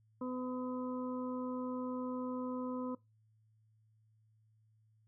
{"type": "harmonic tone", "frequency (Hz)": 252.7, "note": "B3", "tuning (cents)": 40, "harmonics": [1, 2, 4, 5], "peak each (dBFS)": [-38, -43, -47, -52], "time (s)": [0.21, 2.95], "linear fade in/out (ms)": 5, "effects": ["noise-tail reverb RT60 0.2 s tail -20 dB re dry", "added 109 Hz sine -67 dBFS peak until 5.07 s"]}